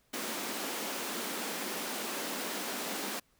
pink high-pass noise, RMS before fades -37 dBFS, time 0.13-3.2 s, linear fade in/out 10 ms, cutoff 200 Hz, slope 48 dB/octave, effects pink hiss -70 dBFS RMS until 3.39 s

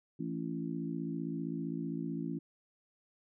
harmonic tone with a mistuned harmonic, 55.5 Hz, A1, 16 cents sharp, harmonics 3 / 4 / 5 / 6, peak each -39 / -41 / -39 / -43 dBFS, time 0.19-2.39 s, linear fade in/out 10 ms, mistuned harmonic 6, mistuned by +20 cents, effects none

